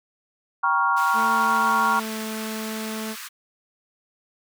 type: chord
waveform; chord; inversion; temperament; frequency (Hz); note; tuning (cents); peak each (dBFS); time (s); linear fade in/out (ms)
sine; G half-diminished seventh; none; equal with one note detuned; 784 / 947.5 / 1108.7 / 1396.9; G5 / Bb5 / Db6 / F6; 0 / +28 / 0 / 0; -28 / -23 / -22 / -23; 0.63-2; 10
type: high-pass noise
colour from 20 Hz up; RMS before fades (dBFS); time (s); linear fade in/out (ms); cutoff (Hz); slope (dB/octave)
pink; -37; 0.96-3.29; 20; 1100; 48
type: tone with pitch glide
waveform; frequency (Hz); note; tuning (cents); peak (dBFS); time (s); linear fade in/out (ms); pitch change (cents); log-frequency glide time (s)
sawtooth; 224.1 to 219; A3 to A3; +32 to -8; -25; 1.13-3.16; 50; -40; 1.41-2.19
effects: none